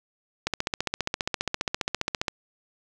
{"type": "click train", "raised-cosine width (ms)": 0.2, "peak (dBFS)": -8, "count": 28, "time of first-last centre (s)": [0.47, 2.282], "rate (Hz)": 14.9, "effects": []}